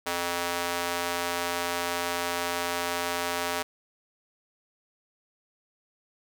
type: tone with high-pass filter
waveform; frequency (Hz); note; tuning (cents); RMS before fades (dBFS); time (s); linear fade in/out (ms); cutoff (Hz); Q
square; 87; F2; -6; -30; 0.06-3.63; 10; 620; 0.7
effects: none